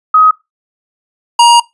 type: tone pair in turn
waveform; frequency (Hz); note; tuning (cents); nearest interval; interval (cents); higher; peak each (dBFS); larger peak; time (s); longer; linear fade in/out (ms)
sine / square; 1262 / 945.4; D#6 / A#5; +24 / +24; perfect fourth; 500; first; -3; neither; 0.14-0.31 / 1.39-1.6; second; 5
effects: noise-tail reverb RT60 0.2 s tail -21 dB re dry + resampled to 24000 Hz